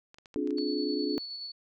clicks, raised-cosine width 0.2 ms, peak -33 dBFS, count 7, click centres 0.144 / 0.185 / 0.258 / 0.342 / 0.474 / 0.507 / 0.584 s
sine chord, D half-diminished seventh, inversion third, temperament just, 264.3 / 293.7 / 352.4 / 422.9 Hz, C4 / D4 / F4 / Ab4, +18 / 0 / +16 / +31 cents, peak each -35 / -31 / -35 / -34 dBFS, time 0.36-1.18 s, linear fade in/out 0 ms
sine tone with tremolo, 4435 Hz, C#8, in tune, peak -36 dBFS, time 0.57-1.52 s, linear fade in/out 10 ms, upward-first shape square, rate 9.5 Hz, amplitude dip 25%
effects none

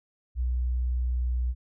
sine tone with pitch glide, 61.74 to 61.38 Hz, B1 to B1, 0 to -10 cents, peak -24 dBFS, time 0.35-1.55 s, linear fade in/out 50 ms, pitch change -10 cents, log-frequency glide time 1.03-1.4 s, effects none

